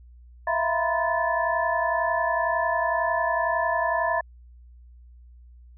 sine tone cluster, 652 / 683 / 958 / 1020 / 1743 Hz, E5 / F5 / A#5 / C6 / A6, -19 / -39 / +47 / -44 / -17 cents, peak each -28 dBFS, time 0.47-4.21 s, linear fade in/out 5 ms, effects added 60 Hz sine -46 dBFS peak until 5.77 s

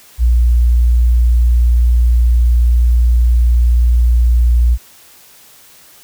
sine tone, 59.5 Hz, A#1, 36 cents sharp, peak -7 dBFS, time 0.18-4.78 s, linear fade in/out 50 ms, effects white hiss -43 dBFS RMS until 6.03 s

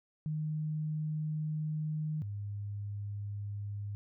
sine tone pair in turn, 154.1 / 102.11 Hz, D#3 / G#2, -16 / -29 cents, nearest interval perfect fifth, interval 713 cents, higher first, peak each -32 / -36 dBFS, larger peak first, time 0.26-2.22 / 2.22-3.95 s, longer first, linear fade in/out 0 ms, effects none

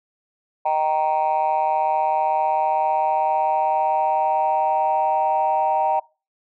sine chord, Eb major, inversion none, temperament just, 622.3 / 777.8 / 933.4 Hz, Eb5 / G5 / Bb5, 0 / -14 / +2 cents, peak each -23 / -19 / -20 dBFS, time 0.65-6 s, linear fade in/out 10 ms, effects noise-tail reverb RT60 0.3 s tail -23 dB re dry + tanh soft clip ceiling -12 dBFS

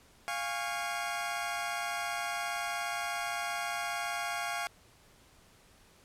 20% pulse chord, Db major, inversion first, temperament equal with one note detuned, 698.5 / 817.8 / 1108.7 Hz, F5 / Ab5 / Db6, 0 / -27 / 0 cents, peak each -31 / -33 / -35 dBFS, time 0.28-4.67 s, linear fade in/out 0 ms, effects pink hiss -61 dBFS RMS until 6.04 s + low-pass 12000 Hz 12 dB/octave

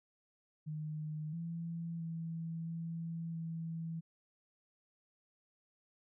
sine tone with pitch steps, 153.7 / 167.3 / 164.4 / 165.7 / 164 Hz, D#3 / E3 / E3 / E3 / E3, -21 / +26 / -4 / +9 / -9 cents, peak -38 dBFS, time 0.66-4.01 s, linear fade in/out 20 ms, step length 670 ms, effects none

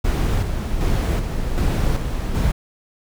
brown noise with tremolo, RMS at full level -18 dBFS, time 0.04-2.52 s, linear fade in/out 10 ms, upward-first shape square, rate 1.3 Hz, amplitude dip 45%, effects none

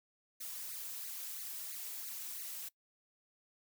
blue noise with flanger, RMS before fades -44 dBFS, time 0.4-2.69 s, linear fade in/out 10 ms, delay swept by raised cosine 0.45 to 3.25 ms, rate 3 Hz, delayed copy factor +0.8, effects noise-tail reverb RT60 0.1 s tail -22 dB re dry

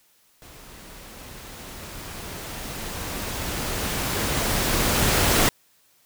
pink noise with level ramp, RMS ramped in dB -46 to -18 dBFS, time 0.42-5.49 s, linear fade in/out 0 ms, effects white hiss -61 dBFS RMS until 6.05 s

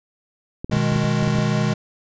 clicks, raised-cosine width 3 ms, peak -16 dBFS, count 11, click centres 0.645 / 0.697 / 0.736 / 0.769 / 0.922 / 0.962 / 1.041 / 1.226 / 1.278 / 1.352 / 1.386 s
square chord, G# minor, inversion first, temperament equal, 123.47 / 155.56 / 207.7 Hz, B2 / D#3 / G#3, 0 / 0 / 0 cents, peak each -23 dBFS, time 0.71-1.74 s, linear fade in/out 10 ms
effects resampled to 16000 Hz

